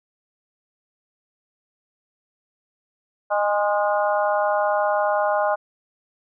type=harmonic tone with a mistuned harmonic; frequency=205.3 Hz; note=G#3; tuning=20 cents flat; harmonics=3 / 4 / 5 / 6 / 7; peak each=-21 / -23 / -27 / -30 / -29 dBFS; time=3.3-5.56 s; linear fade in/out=20 ms; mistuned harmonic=5; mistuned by=+34 cents; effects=none